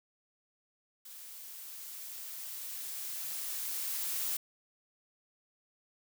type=noise with level ramp; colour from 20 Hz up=blue; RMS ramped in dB=-49 to -34 dBFS; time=1.05-4.37 s; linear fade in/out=5 ms; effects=none